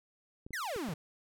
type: clicks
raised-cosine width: 3 ms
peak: -33 dBFS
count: 4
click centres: 0.465 / 0.507 / 0.762 / 0.888 s
type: exponential sweep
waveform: 45% pulse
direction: down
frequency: 2146 to 138.5 Hz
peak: -35 dBFS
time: 0.53-0.94 s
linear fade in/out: 5 ms
effects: none